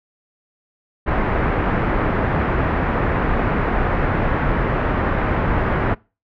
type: low-pass noise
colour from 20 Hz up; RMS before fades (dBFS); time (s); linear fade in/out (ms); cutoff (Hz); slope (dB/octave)
pink; -19; 1.06-5.95; 20; 1900; 24
effects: noise-tail reverb RT60 0.3 s tail -24 dB re dry